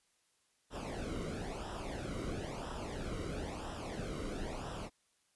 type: noise with flanger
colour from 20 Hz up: brown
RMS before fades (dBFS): -41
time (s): 0.7-4.9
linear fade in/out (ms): 50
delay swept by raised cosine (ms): 0.45 to 1.19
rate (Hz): 1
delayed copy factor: -0.75
effects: white hiss -75 dBFS RMS until 5.35 s + resampled to 24000 Hz